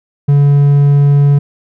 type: tone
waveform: triangle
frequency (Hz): 142.7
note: D3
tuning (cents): -49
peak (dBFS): -3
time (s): 0.28-1.39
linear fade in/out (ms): 10
effects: none